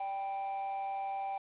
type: tone with amplitude modulation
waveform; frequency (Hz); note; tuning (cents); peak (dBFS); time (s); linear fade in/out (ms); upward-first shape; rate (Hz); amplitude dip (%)
triangle; 784; G5; 0; -30; 0-1.38; 5; sine; 200; 50
effects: resampled to 8000 Hz + 10-bit